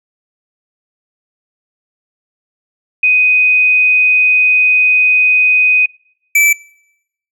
sine / square tone pair in turn, 2500 / 2317 Hz, D#7 / D7, +8 / -24 cents, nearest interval minor second, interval 132 cents, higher first, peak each -7 dBFS, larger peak neither, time 3.03-5.86 / 6.35-6.53 s, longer first, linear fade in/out 5 ms, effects noise-tail reverb RT60 0.8 s tail -25 dB re dry

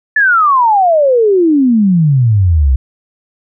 sine exponential sweep, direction down, 1760 to 62 Hz, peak -6 dBFS, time 0.16-2.76 s, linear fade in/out 5 ms, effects none

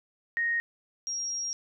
sine tone pair in turn, 1864.7 / 5623 Hz, A#6 / F8, 0 / +11 cents, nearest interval octave + perfect fifth, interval 1911 cents, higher second, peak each -25 / -30 dBFS, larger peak first, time 0.37-0.6 / 1.07-1.53 s, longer second, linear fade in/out 0 ms, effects none

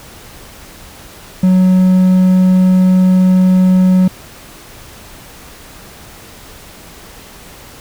triangle tone, 185 Hz, F#3, in tune, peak -4 dBFS, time 1.43-4.08 s, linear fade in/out 5 ms, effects pink hiss -36 dBFS RMS until 7.8 s

